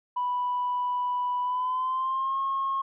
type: tone with pitch glide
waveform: sine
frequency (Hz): 987 to 1082.6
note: B5 to C#6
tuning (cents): -1 to -41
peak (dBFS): -24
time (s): 0.16-2.82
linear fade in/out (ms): 10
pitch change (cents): +160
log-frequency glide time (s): 1.42-2.39
effects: tanh soft clip ceiling -21 dBFS